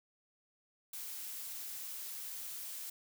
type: noise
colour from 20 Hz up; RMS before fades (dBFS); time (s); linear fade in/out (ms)
blue; -44; 0.93-2.9; 5
effects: none